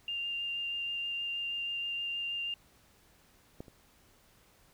sine tone with vibrato, 2794 Hz, F7, in tune, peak -33 dBFS, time 0.08-2.54 s, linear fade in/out 2 ms, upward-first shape sine, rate 6.3 Hz, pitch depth 9 cents each way
clicks, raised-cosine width 2 ms, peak -28 / -38 dBFS, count 2, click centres 3.605 / 3.682 s
effects pink hiss -64 dBFS RMS until 4.73 s

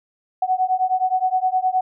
sine beating tone pair, 740 / 749.6 Hz, F#5 / F#5, 0 / +22 cents, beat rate 9.6 Hz, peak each -20 dBFS, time 0.42-1.81 s, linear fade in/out 5 ms, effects none

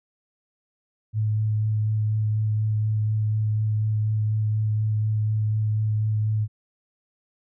sine tone with vibrato, 107.7 Hz, A2, 37 cents flat, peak -20 dBFS, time 1.13-6.48 s, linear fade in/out 50 ms, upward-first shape sine, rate 4.1 Hz, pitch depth 12 cents each way, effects none

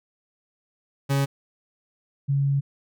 40% pulse / sine tone pair in turn, 138.59 / 139.39 Hz, C#3 / C#3, 0 / +10 cents, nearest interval unison, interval 10 cents, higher second, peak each -19 dBFS, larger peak neither, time 1.09-1.26 / 2.28-2.61 s, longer second, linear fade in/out 20 ms, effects none

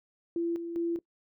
sine tone with tremolo, 338.5 Hz, E4, 46 cents sharp, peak -27 dBFS, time 0.36-0.99 s, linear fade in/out 2 ms, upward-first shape square, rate 2.5 Hz, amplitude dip 55%, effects noise-tail reverb RT60 0.1 s tail -21 dB re dry

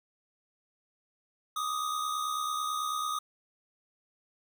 square tone pair together, 1175.4 / 1244.5 Hz, D6 / D#6, +1 / 0 cents, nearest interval minor second, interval 99 cents, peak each -38 / -32 dBFS, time 1.56-3.19 s, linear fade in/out 5 ms, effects none

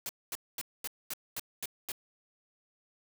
white noise bursts, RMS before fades -37 dBFS, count 8, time 0.06-1.918 s, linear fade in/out 0 ms, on 31 ms, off 230 ms, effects none

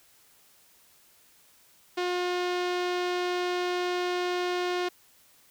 sawtooth tone with low-pass filter, 357.8 Hz, F4, 42 cents sharp, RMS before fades -29 dBFS, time 1.97-4.89 s, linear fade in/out 10 ms, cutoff 4300 Hz, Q 1.2, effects white hiss -60 dBFS RMS until 5.5 s

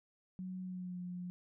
sine tone with pitch glide, 185 to 178.8 Hz, F#3 to F3, 0 to +41 cents, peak -40 dBFS, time 0.39-1.3 s, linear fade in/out 0 ms, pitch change -59 cents, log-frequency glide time 0.62-1 s, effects none

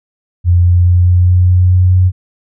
sine tone with pitch steps, 87.8 / 88.36 / 88.92 / 89.49 / 90.06 / 90.63 / 91.21 / 91.79 Hz, F2 / F2 / F2 / F2 / F#2 / F#2 / F#2 / F#2, +10 / +21 / +32 / +43 / -46 / -35 / -24 / -13 cents, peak -5 dBFS, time 0.44-2.12 s, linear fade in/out 50 ms, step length 210 ms, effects none

